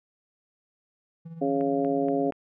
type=tone with tremolo; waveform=triangle; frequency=164.81 Hz; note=E3; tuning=in tune; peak=-34 dBFS; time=1.25-2.31 s; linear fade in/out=10 ms; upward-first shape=sine; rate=17 Hz; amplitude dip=55%
type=harmonic tone; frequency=138.59 Hz; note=C#3; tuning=in tune; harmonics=2 / 3 / 4 / 5; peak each=-26 / -28 / -30 / -30 dBFS; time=1.41-2.31 s; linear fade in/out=10 ms
type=click train; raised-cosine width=0.5 ms; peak=-30 dBFS; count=4; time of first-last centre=1.61-2.323 s; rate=4.21 Hz
effects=none